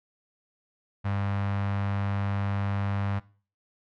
sawtooth tone with notch filter, 100 Hz, G2, 35 cents sharp, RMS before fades -28 dBFS, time 1.04-3.2 s, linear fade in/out 20 ms, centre 360 Hz, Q 0.71, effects noise-tail reverb RT60 0.4 s tail -20 dB re dry + low-pass 2000 Hz 12 dB/octave

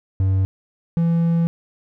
triangle tone pair in turn, 95.5 / 167.67 Hz, G2 / E3, -45 / +30 cents, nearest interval minor seventh, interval 975 cents, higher second, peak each -13 dBFS, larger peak neither, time 0.2-0.45 / 0.97-1.47 s, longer second, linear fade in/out 0 ms, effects none

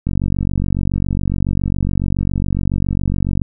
click train, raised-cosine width 5 ms, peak -6 dBFS, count 159, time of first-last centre 0.07-3.417 s, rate 47.2 Hz, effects none

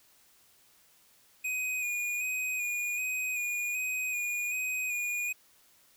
square tone with vibrato, 2475 Hz, D#7, 10 cents flat, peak -31 dBFS, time 1.44-5.33 s, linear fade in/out 10 ms, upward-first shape square, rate 1.3 Hz, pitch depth 24 cents each way, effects white hiss -63 dBFS RMS until 5.96 s

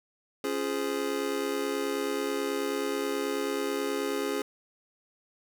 square chord, Db major seventh, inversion none, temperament just, 277.2 / 346.5 / 415.8 / 519.7 Hz, Db4 / F4 / Ab4 / C5, 0 / -14 / +2 / -12 cents, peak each -35 / -37 / -32 / -38 dBFS, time 0.44-4.42 s, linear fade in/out 2 ms, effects none

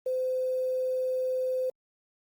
sine tone with quantisation, 513 Hz, C5, 34 cents flat, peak -26 dBFS, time 0.06-1.7 s, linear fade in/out 5 ms, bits 9, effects Opus 48 kbps

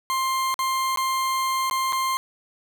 40% pulse tone with dropouts, 1054 Hz, C6, 12 cents sharp, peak -21 dBFS, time 0.1-2.17 s, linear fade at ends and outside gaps 0 ms, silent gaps 0.542-0.591 / 0.96-0.973 / 1.698-1.711 / 1.924-1.93 s, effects none

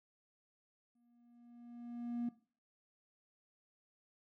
triangle tone with exponential growth, 238.4 Hz, A#3, 39 cents sharp, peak -31 dBFS, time 0.95-2.29 s, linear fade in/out 5 ms, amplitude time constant 290 ms, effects noise-tail reverb RT60 0.4 s tail -19 dB re dry + tanh soft clip ceiling -30 dBFS

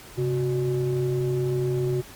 triangle ring-modulated tone, 117.5 Hz, A#2, 14 cents sharp, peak -17 dBFS, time 0.17-2.02 s, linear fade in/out 20 ms, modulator 251 Hz, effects pink hiss -45 dBFS RMS until 2.15 s + Opus 48 kbps

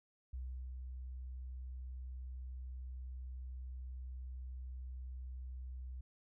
sine tone with ADSR envelope, 63.5 Hz, B1, 49 cents sharp, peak -40 dBFS, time 0.33-6.01 s, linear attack 7 ms, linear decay 390 ms, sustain -3 dB, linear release 5 ms, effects none

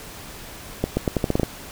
accelerating click train, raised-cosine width 2 ms, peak -6 dBFS, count 9, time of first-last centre 0.84-1.432 s, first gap 130 ms, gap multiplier 0.83, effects pink hiss -39 dBFS RMS until 1.71 s

